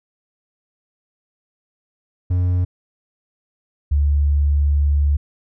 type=tone pair in turn; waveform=triangle / sine; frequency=90 / 72.2 Hz; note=F#2 / D2; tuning=-47 / -29 cents; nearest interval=major third; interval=382 cents; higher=first; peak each=-13 dBFS; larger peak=neither; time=2.3-2.65 / 3.91-5.17 s; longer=second; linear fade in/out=10 ms; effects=none